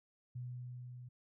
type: tone with level ramp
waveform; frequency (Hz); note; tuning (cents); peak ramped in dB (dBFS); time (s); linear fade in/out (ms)
sine; 123.9; B2; +6; -40 to -48; 0.35-1.09; 10
effects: none